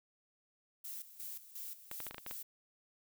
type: noise with tremolo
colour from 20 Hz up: violet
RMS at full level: -45 dBFS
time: 0.84-2.43 s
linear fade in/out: 10 ms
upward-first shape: square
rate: 2.8 Hz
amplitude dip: 75%
type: clicks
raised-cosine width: 0.3 ms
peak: -28 dBFS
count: 8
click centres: 1.914 / 2.003 / 2.067 / 2.11 / 2.145 / 2.182 / 2.264 / 2.311 s
effects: none